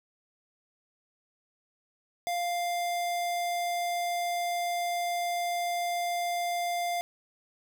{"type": "tone", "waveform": "square", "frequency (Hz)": 698.5, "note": "F5", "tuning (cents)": 0, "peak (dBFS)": -29, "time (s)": [2.27, 7.01], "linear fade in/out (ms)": 0, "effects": []}